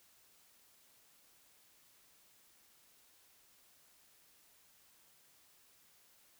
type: silence
effects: white hiss -67 dBFS RMS until 6.39 s